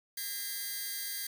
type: tone cluster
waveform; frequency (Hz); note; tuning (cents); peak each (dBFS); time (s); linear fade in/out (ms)
5% pulse; 1626 / 1867 / 2043 / 4646; G#6 / A#6 / C7 / D8; -37 / +2 / -42 / -20; -31 / -36 / -32 / -32; 0.17-1.27; 5
effects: 9-bit